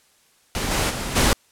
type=noise with level steps; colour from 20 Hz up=pink; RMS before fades=-25 / -21 / -28 / -17 dBFS; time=0.55-1.33 s; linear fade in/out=0 ms; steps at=0.7 / 0.89 / 1.15 s; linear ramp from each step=20 ms; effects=white hiss -59 dBFS RMS until 1.51 s + low-pass 11000 Hz 12 dB/octave